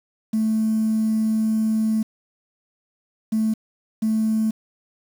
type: tone bursts at uneven times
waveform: triangle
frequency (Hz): 219.4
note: A3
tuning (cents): -5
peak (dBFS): -14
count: 3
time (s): 0.33-2.03 / 3.32-3.54 / 4.02-4.51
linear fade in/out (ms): 10
effects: tanh soft clip ceiling -15 dBFS + 7-bit